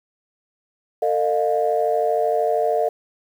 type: tone cluster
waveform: sine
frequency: 451.4 / 612 / 705 Hz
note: A4 / D#5 / F5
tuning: +44 / -29 / +16 cents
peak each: -21 dBFS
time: 1.02-2.89 s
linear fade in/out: 5 ms
effects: tanh soft clip ceiling -8 dBFS + 8-bit